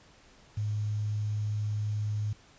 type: tone with quantisation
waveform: sine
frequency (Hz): 105.4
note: G#2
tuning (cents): +26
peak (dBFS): -28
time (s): 0.57-2.33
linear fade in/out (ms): 5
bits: 9
effects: pink hiss -58 dBFS RMS until 2.58 s + resampled to 16000 Hz